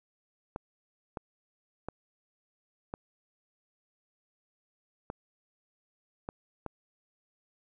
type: clicks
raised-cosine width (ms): 1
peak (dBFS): -22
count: 7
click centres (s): 0.561 / 1.172 / 1.886 / 2.939 / 5.101 / 6.289 / 6.663
effects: none